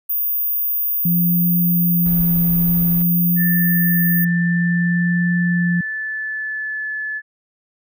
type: tone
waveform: sine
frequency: 14917 Hz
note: A#9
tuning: in tune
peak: -17 dBFS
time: 0.09-4.25 s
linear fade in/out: 10 ms
type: tone with vibrato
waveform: sine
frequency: 173.8 Hz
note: F3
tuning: 8 cents flat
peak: -15 dBFS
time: 1.05-5.81 s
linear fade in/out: 5 ms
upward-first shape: triangle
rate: 0.52 Hz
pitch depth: 15 cents each way
type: noise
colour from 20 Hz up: brown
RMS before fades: -31 dBFS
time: 2.06-3.02 s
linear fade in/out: 0 ms
type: tone with pitch glide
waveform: sine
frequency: 1773 to 1727.5 Hz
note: A6 to A6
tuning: +13 to -32 cents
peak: -22 dBFS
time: 3.36-7.22 s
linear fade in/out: 50 ms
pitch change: -45 cents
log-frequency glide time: 4.58-6.91 s
effects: none